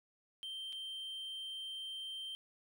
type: tone with dropouts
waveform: triangle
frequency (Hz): 3136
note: G7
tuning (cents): 0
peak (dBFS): -40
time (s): 0.43-2.35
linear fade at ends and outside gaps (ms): 0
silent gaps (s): 0.725-0.729
effects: none